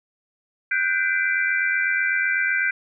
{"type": "chord", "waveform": "sine", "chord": "G major seventh", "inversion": "third", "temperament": "equal with one note detuned", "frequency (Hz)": [1480, 1568, 2023, 2349], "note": ["F#6", "G6", "B6", "D7"], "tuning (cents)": [0, 0, 41, 0], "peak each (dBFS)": [-27, -22, -26, -26], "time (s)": [0.71, 2.71], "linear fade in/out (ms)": 5, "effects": []}